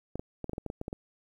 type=clicks; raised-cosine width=2 ms; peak=-22 dBFS; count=11; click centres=0.156 / 0.195 / 0.443 / 0.495 / 0.533 / 0.581 / 0.663 / 0.701 / 0.814 / 0.881 / 0.929 s; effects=10-bit